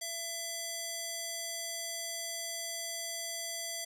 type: tone with band-pass filter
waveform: square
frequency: 670 Hz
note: E5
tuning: 28 cents sharp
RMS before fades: -39 dBFS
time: 0.01-3.85 s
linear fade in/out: 10 ms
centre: 7600 Hz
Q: 1.1
effects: none